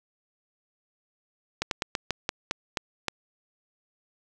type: slowing click train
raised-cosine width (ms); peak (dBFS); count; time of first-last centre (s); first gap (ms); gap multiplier
0.2; -9; 9; 1.62-3.083; 92; 1.19
effects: none